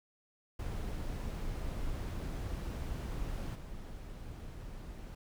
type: noise with level steps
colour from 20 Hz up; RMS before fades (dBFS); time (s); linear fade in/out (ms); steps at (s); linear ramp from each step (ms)
brown; -38 / -45; 0.59-5.15; 5; 3.54; 20
effects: none